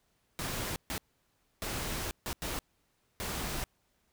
pink noise bursts at uneven times, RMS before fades -36 dBFS, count 6, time 0.39-0.76 / 0.9-0.98 / 1.62-2.11 / 2.26-2.33 / 2.42-2.59 / 3.2-3.64 s, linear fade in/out 0 ms, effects pink hiss -74 dBFS RMS until 4.12 s

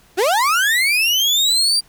35% pulse linear sweep, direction up, 329.6 to 4780 Hz, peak -12 dBFS, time 0.17-1.81 s, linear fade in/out 20 ms, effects pink hiss -52 dBFS RMS until 1.88 s

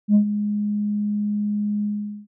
sine tone with ADSR envelope, 207.7 Hz, G#3, in tune, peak -8 dBFS, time 0.08-2.27 s, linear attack 70 ms, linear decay 94 ms, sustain -12 dB, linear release 430 ms, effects tanh soft clip ceiling -9 dBFS

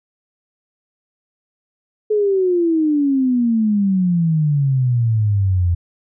sine exponential sweep, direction down, 431.3 to 84.8 Hz, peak -13 dBFS, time 2.1-5.75 s, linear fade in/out 10 ms, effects none

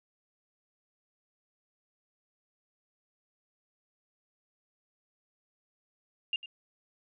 sine tone with echo, 2803 Hz, F7, 6 cents sharp, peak -27 dBFS, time 6.33-6.36 s, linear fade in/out 2 ms, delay 99 ms, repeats 1, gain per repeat -14 dB, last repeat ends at 6.459 s, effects none

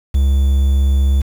triangle tone with quantisation, 68.1 Hz, C#2, 30 cents flat, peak -8 dBFS, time 0.14-1.22 s, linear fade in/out 10 ms, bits 6, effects none

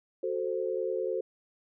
sine chord, F# diminished, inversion none, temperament equal, 370 / 440 / 523.3 Hz, F#4 / A4 / C5, 0 / 0 / 0 cents, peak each -33 dBFS, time 0.23-1.21 s, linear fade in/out 5 ms, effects none

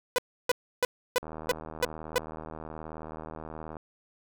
sawtooth tone bursts, 496.6 Hz, B4, 9 cents sharp, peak -18 dBFS, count 7, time 0.16-2.181 s, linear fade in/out 0 ms, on 23 ms, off 310 ms
click train, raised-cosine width 1 ms, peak -26 dBFS, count 201, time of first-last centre 1.23-3.768 s, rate 78.8 Hz
effects none

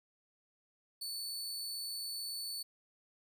sawtooth tone, 4471 Hz, C#8, 14 cents sharp, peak -36 dBFS, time 1.01-2.63 s, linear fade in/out 10 ms, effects none

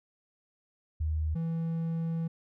sine / triangle tone pair in turn, 78 / 164.61 Hz, D#2 / E3, +5 / -2 cents, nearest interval octave + minor second, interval 1293 cents, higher second, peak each -27 / -27 dBFS, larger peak neither, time 1-1.35 / 1.35-2.28 s, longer second, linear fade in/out 10 ms, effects none

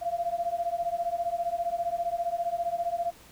sine beating tone pair, 681 / 696 Hz, F5 / F5, -44 / -6 cents, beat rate 15 Hz, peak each -30 dBFS, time 0.01-3.12 s, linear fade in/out 20 ms, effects pink hiss -53 dBFS RMS until 3.31 s

